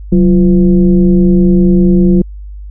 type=tone with frequency modulation; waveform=sine; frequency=185 Hz; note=F#3; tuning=in tune; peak=-4 dBFS; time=0.12-2.22 s; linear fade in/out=5 ms; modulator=160 Hz; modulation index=0.89; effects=added 50 Hz sine -24 dBFS peak until 2.7 s